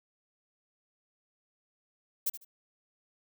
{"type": "noise with echo", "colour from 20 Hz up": "violet", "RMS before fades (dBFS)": -29, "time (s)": [2.26, 2.3], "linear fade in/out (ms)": 10, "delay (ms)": 75, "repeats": 2, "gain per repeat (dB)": -13, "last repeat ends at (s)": 2.45, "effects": []}